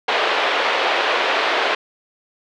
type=band-pass noise; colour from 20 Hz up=pink; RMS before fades=-19 dBFS; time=0.08-1.75 s; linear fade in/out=5 ms; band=450 to 3600 Hz; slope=24 dB/octave; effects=none